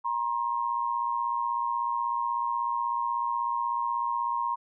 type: tone pair together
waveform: sine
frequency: 950 / 1066.3 Hz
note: A#5 / C6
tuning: +33 / +32 cents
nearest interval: major second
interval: 199 cents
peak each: -28 / -30 dBFS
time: 0.04-4.56 s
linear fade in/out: 20 ms
effects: none